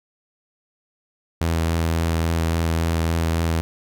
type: tone with vibrato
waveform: sawtooth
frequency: 82.41 Hz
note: E2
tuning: in tune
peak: -15 dBFS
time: 1.41-3.61 s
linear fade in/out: 0 ms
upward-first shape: sine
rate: 3.6 Hz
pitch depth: 14 cents each way
effects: none